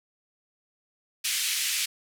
pink band-pass noise, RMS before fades -28 dBFS, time 1.24-1.86 s, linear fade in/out 10 ms, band 2200 to 13000 Hz, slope 24 dB/octave, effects none

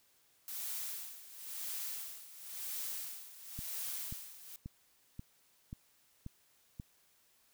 blue noise with tremolo, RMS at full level -40 dBFS, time 0.48-4.56 s, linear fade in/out 0 ms, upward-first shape sine, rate 0.96 Hz, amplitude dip 80%
click train, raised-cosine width 5 ms, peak -31 dBFS, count 7, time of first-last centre 3.59-6.799 s, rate 1.87 Hz
effects white hiss -70 dBFS RMS until 7.53 s

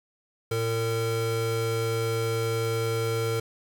square tone pair together, 113.14 / 454.9 Hz, A2 / A#4, +49 / -42 cents, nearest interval 2 octaves, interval 2409 cents, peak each -29 / -28 dBFS, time 0.51-3.4 s, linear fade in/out 5 ms, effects none

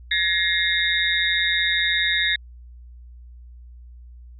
sine tone cluster, 1701 / 1884 / 2120 / 3611 / 3784 Hz, G#6 / A#6 / C7 / A7 / A#7, +41 / +18 / +22 / +44 / +25 cents, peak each -25 dBFS, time 0.11-2.36 s, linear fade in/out 5 ms, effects added 60 Hz sine -40 dBFS peak until 4.39 s

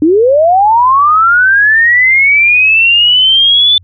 sine linear sweep, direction up, 289.8 to 3520 Hz, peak -4 dBFS, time 0.02-3.78 s, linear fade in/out 2 ms, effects added 91 Hz sine -37 dBFS peak until 3.83 s

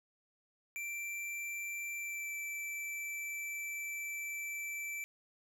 square tone with pitch glide, 2349 to 2327 Hz, D7 to D7, 0 to -17 cents, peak -39 dBFS, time 0.76-5.04 s, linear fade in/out 0 ms, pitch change -17 cents, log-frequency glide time 1.98-2.33 s, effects none

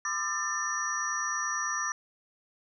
sine tone cluster, 1022 / 1198 / 1327 / 1787 / 5810 Hz, C6 / D6 / E6 / A6 / F#8, -41 / +34 / +11 / +26 / -32 cents, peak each -40 / -34 / -40 / -33 / -34 dBFS, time 0.05-1.92 s, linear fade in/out 2 ms, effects none

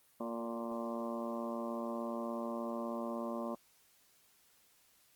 harmonic tone with a mistuned harmonic, 116.54 Hz, A#2, in tune, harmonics 2 / 3 / 4 / 5 / 6 / 7 / 8 / 9 / 10, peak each -40 / -45 / -49 / -42 / -50 / -53 / -52 / -46 / -53 dBFS, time 0.2-3.55 s, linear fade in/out 5 ms, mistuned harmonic 4, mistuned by -25 cents, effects white hiss -68 dBFS RMS until 5.15 s + Opus 32 kbps

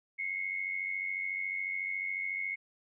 sine tone pair together, 2097 / 2191 Hz, C7 / C#7, +3 / -21 cents, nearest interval minor second, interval 76 cents, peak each -38 / -34 dBFS, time 0.18-2.56 s, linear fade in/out 20 ms, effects none

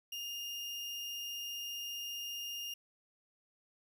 35% pulse tone, 2825 Hz, F7, 19 cents sharp, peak -38 dBFS, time 0.12-2.74 s, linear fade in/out 5 ms, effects none

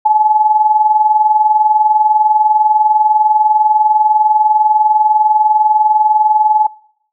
sine tone with tremolo, 857 Hz, A5, 46 cents flat, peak -4 dBFS, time 0.05-6.67 s, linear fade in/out 10 ms, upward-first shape triangle, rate 20 Hz, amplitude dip 70%, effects noise-tail reverb RT60 0.7 s tail -25 dB re dry

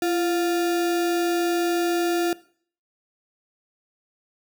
sine tone with sample-and-hold, 341.8 Hz, F4, 37 cents flat, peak -20 dBFS, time 0.02-2.33 s, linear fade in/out 2 ms, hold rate 1050 Hz, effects noise-tail reverb RT60 0.5 s tail -19 dB re dry

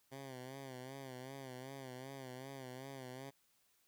10% pulse tone with vibrato, 131.6 Hz, C3, 10 cents sharp, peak -39 dBFS, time 0.11-3.31 s, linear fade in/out 20 ms, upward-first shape sine, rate 2.6 Hz, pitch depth 76 cents each way, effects white hiss -75 dBFS RMS until 3.87 s

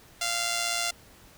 5% pulse tone with amplitude modulation, 693 Hz, F5, 14 cents flat, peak -13 dBFS, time 0.21-0.91 s, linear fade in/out 5 ms, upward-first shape sine, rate 116 Hz, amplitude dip 50%, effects pink hiss -54 dBFS RMS until 1.37 s

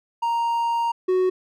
triangle tone pair in turn, 932.3 / 370 Hz, A#5 / F#4, 0 / 0 cents, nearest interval octave + major third, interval 1600 cents, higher first, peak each -18 / -15 dBFS, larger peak second, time 0.22-0.92 / 1.08-1.3 s, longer first, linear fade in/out 10 ms, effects none

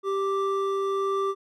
triangle tone pair together, 391.8 / 1174.1 Hz, G4 / D6, -1 / -1 cents, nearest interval octave + perfect fifth, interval 1900 cents, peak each -23 / -27 dBFS, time 0.03-1.35 s, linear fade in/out 50 ms, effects none

